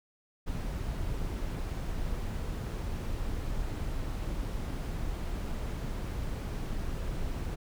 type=noise; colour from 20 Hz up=brown; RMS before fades=-34 dBFS; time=0.46-7.56 s; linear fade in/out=20 ms; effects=none